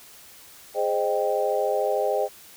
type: chord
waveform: sine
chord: Ab major seventh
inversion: none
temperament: equal with one note detuned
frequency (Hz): 415.3 / 523.3 / 616.9 / 784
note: Ab4 / C5 / Eb5 / G5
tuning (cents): 0 / 0 / -15 / 0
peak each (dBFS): -27 / -26 / -26 / -28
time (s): 0.74-2.29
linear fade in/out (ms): 50
effects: white hiss -48 dBFS RMS until 2.56 s